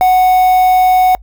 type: tone with quantisation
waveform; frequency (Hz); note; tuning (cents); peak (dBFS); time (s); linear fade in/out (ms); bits
triangle; 740; F#5; 0; -4; 0.01-1.15; 0; 4
effects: noise-tail reverb RT60 0.1 s tail -26 dB re dry + added 50 Hz sine -33 dBFS peak until 1.22 s